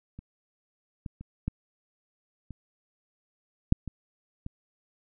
clicks, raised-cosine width 5 ms, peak -29 / -23 / -29 / -16 / -28 / -6 / -23 / -24 dBFS, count 8, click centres 0.19 / 1.062 / 1.21 / 1.48 / 2.507 / 3.724 / 3.877 / 4.464 s, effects none

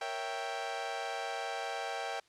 sawtooth chord, A# diminished seventh, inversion none, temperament equal, 466.2 / 554.4 / 659.3 / 784 Hz, A#4 / C#5 / E5 / G5, 0 / 0 / 0 / 0 cents, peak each -40 / -40 / -38 / -34 dBFS, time 0.01-2.2 s, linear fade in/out 5 ms, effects white hiss -67 dBFS RMS until 2.28 s + low-pass 6000 Hz 12 dB/octave

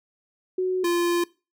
sine / square tone pair in turn, 370 / 346.3 Hz, F#4 / F4, 0 / -15 cents, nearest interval minor second, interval 115 cents, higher first, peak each -21 dBFS, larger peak neither, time 0.58-0.84 / 0.84-1.24 s, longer second, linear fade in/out 5 ms, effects noise-tail reverb RT60 0.3 s tail -22 dB re dry

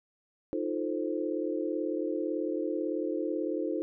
sine chord, F dominant seventh, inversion third, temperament equal, 311.1 / 349.2 / 440 / 523.3 Hz, Eb4 / F4 / A4 / C5, 0 / 0 / 0 / 0 cents, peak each -33 / -34 / -36 / -36 dBFS, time 0.53-3.82 s, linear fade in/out 0 ms, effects none

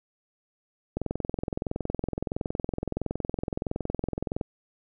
click train, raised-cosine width 2 ms, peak -15 dBFS, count 75, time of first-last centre 0.97-4.412 s, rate 21.5 Hz, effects none

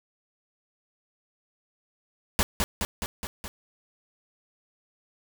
pink noise with echo, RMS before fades -22 dBFS, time 2.39-2.43 s, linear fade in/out 0 ms, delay 210 ms, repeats 5, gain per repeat -3 dB, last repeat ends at 3.48 s, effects none

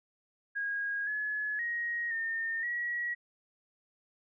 sine tone with pitch steps, 1638 / 1702 / 1884 / 1821 / 1917 Hz, G#6 / G#6 / A#6 / A#6 / A#6, -24 / +42 / +18 / -41 / +48 cents, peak -31 dBFS, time 0.55-3.15 s, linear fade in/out 20 ms, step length 520 ms, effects none

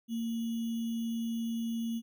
sine tone with sample-and-hold, 229.3 Hz, A#3, 28 cents flat, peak -31 dBFS, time 0.08-2.02 s, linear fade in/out 50 ms, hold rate 3150 Hz, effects none

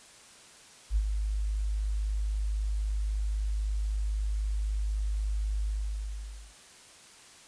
sine tone with ADSR envelope, 51.91 Hz, G#1, in tune, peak -21 dBFS, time 0.9-6.55 s, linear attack 61 ms, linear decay 61 ms, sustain -6 dB, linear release 910 ms, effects white hiss -53 dBFS RMS until 7.47 s + resampled to 22050 Hz

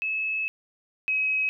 sine tone pair in turn, 2593 / 2548 Hz, E7 / D#7, -29 / +41 cents, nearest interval unison, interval 30 cents, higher first, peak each -25 / -22 dBFS, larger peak second, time 0.02-0.48 / 1.08-1.49 s, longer first, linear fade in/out 0 ms, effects none

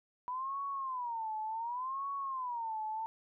sine tone with vibrato, 982 Hz, B5, 10 cents flat, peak -35 dBFS, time 0.28-3.06 s, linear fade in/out 0 ms, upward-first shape sine, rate 0.68 Hz, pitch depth 220 cents each way, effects none

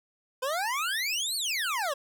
25% pulse exponential two-way sweep, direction up then down, 495.6 to 4536 to 531 Hz, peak -24 dBFS, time 0.42-1.94 s, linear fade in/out 10 ms, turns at 1.36 s, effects none

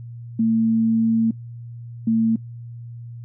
sine tone bursts at uneven times, 224.9 Hz, A3, 38 cents sharp, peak -15 dBFS, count 2, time 0.39-1.31 / 2.07-2.36 s, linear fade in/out 5 ms, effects noise-tail reverb RT60 0.1 s tail -20 dB re dry + added 118 Hz sine -33 dBFS peak until 3.24 s

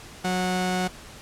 sawtooth tone pair together, 183.2 / 366.4 Hz, F#3 / F#4, -17 / -17 cents, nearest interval octave, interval 1200 cents, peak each -21 dBFS, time 0.24-0.88 s, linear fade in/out 10 ms, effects pink hiss -44 dBFS RMS until 1.21 s + low-pass 10000 Hz 12 dB/octave

